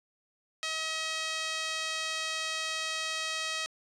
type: tone with band-pass filter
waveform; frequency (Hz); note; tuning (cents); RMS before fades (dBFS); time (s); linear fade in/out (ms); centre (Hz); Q
5% pulse; 637; D#5; +41; -34; 0.63-3.66; 0; 2400; 0.58
effects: resampled to 32000 Hz + 10-bit